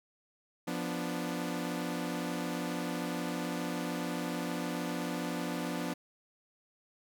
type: chord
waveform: sawtooth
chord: B diminished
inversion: second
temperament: equal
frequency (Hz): 174.61 / 246.9 / 293.7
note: F3 / B3 / D4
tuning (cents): 0 / 0 / 0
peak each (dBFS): -34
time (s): 0.67-5.94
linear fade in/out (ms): 10
effects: none